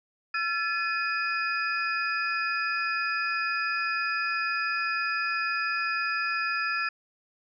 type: tone cluster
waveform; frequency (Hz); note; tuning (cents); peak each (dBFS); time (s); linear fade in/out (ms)
sine; 1351 / 1725 / 2494 / 4938; E6 / A6 / D#7 / D#8; +42 / -35 / +3 / -14; -30 / -30 / -32 / -38; 0.34-6.89; 5
effects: none

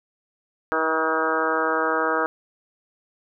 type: harmonic tone with a mistuned harmonic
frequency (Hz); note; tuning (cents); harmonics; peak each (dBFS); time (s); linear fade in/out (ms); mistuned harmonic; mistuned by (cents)
159.9; D#3; +48; 2 / 3 / 4 / 5 / 6 / 7 / 8 / 9 / 10; -30 / -26 / -29 / -32 / -29 / -31 / -26 / -29 / -29; 0.72-2.26; 0; 8; -16
effects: none

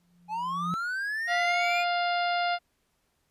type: tone with exponential growth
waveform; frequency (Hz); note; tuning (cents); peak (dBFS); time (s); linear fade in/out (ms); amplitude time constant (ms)
sine; 174.61; F3; 0; -28; 0-0.74; 0; 160
type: linear sweep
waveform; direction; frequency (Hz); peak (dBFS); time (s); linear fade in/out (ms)
triangle; up; 827 to 2474; -27; 0.28-1.85; 50
type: harmonic tone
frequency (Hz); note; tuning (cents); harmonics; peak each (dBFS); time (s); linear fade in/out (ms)
701; F5; +6; 1 / 2 / 3 / 4 / 5 / 6 / 7; -26 / -32 / -36 / -38 / -40 / -42 / -43; 1.27-2.59; 50
effects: pink hiss -73 dBFS RMS until 3.3 s + resampled to 32000 Hz

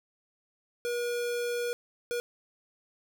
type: tone bursts at uneven times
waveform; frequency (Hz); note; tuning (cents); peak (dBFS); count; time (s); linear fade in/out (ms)
square; 480.3; B4; -48; -30; 2; 0.85-1.73 / 2.11-2.2; 0
effects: none

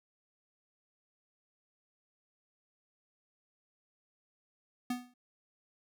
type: tone with exponential decay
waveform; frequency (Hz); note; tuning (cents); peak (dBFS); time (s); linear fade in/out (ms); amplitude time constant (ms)
square; 246.9; B3; 0; -30; 4.9-5.14; 5; 52
effects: none

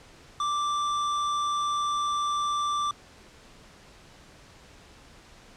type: tone with tanh clipping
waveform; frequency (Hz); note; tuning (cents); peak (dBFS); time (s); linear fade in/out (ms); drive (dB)
sine; 1174.7; D6; 0; -27; 0.4-2.91; 2; 16
effects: pink hiss -52 dBFS RMS until 5.56 s + low-pass 7000 Hz 12 dB/octave

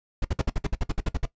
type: noise bursts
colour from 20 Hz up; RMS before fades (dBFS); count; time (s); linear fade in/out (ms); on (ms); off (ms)
brown; -23; 13; 0.22-1.256; 5; 28; 56
effects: noise-tail reverb RT60 0.1 s tail -17 dB re dry + resampled to 16000 Hz

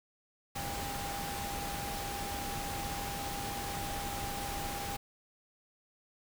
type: tone in noise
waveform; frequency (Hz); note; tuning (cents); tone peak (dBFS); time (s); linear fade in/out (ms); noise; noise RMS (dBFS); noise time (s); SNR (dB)
sine; 803; G5; +41; -40; 0.55-4.97; 10; pink; -39; 0.55-4.97; -4
effects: none

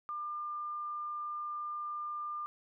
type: tone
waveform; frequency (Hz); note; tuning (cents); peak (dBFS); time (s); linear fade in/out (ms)
sine; 1199; D6; +36; -36; 0.09-2.46; 0
effects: none

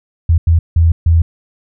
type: tone bursts at uneven times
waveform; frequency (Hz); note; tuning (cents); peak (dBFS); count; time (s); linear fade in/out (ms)
sine; 82.8; E2; +8; -6; 4; 0.29-0.38 / 0.47-0.59 / 0.76-0.92 / 1.06-1.22; 5
effects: none

